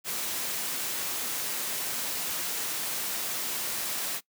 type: noise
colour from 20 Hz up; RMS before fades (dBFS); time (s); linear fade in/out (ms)
white; -32; 0.04-4.21; 50
effects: noise-tail reverb RT60 0.1 s tail -21 dB re dry + high-pass 150 Hz 12 dB/octave